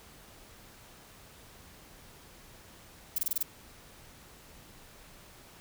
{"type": "noise bursts", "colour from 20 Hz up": "violet", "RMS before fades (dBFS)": -29, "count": 6, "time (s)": [3.16, 3.429], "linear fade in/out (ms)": 5, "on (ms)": 24, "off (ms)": 25, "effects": ["pink hiss -54 dBFS RMS until 5.6 s"]}